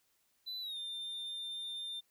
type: tone with pitch glide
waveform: triangle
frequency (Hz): 3997 to 3602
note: B7 to A7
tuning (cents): +20 to +40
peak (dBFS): -38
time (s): 0.46-2.01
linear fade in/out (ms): 20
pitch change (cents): -180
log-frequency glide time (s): 0.61-0.78
effects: white hiss -75 dBFS RMS until 2.1 s